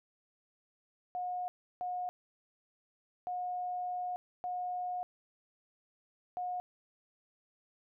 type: tone bursts at uneven times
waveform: sine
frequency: 722 Hz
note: F#5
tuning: 43 cents flat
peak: -34 dBFS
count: 5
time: 1.15-1.48 / 1.81-2.09 / 3.27-4.16 / 4.44-5.03 / 6.37-6.6 s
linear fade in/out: 0 ms
effects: none